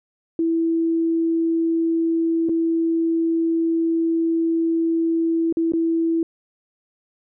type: tone with dropouts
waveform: sine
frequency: 329.6 Hz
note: E4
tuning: in tune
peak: -17 dBFS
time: 0.39-6.23 s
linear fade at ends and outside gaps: 2 ms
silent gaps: 2.488-2.493 / 5.526-5.57 / 5.721-5.735 s
effects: none